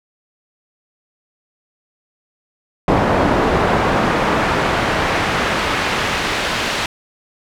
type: noise with band-pass filter sweep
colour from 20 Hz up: brown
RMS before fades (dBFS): -17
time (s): 2.88-6.86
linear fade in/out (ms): 2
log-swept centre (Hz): 760 to 3200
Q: 0.7
effects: none